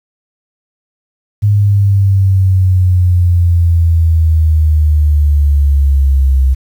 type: exponential sweep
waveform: sine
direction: down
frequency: 103.83 to 65.41 Hz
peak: -6 dBFS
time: 1.42-6.55 s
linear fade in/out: 20 ms
effects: 7-bit